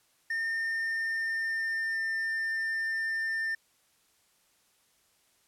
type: tone with pitch glide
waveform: triangle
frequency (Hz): 1816 to 1797.2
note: A#6 to A6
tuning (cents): -46 to +36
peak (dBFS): -27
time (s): 0.3-3.55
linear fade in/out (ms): 5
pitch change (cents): -18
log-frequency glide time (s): 0.44-2.37
effects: white hiss -68 dBFS RMS until 5.47 s + low-pass 12000 Hz 12 dB/octave